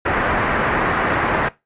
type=low-pass noise; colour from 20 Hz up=white; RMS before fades=-19 dBFS; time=0.05-1.49 s; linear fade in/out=10 ms; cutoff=1800 Hz; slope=24 dB/octave; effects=noise-tail reverb RT60 0.2 s tail -18 dB re dry + resampled to 8000 Hz